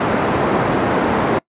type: band-pass noise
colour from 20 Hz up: pink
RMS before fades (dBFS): -17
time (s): 0-1.39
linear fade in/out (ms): 5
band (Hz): 180 to 1300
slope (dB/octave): 12
effects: noise-tail reverb RT60 0.1 s tail -25 dB re dry + resampled to 8000 Hz